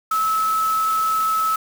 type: tone in noise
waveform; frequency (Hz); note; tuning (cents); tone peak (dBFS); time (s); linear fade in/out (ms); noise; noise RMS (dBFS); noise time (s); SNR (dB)
sine; 1300; E6; -24; -17; 0.11-1.56; 5; white; -33; 0.11-1.56; +13
effects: none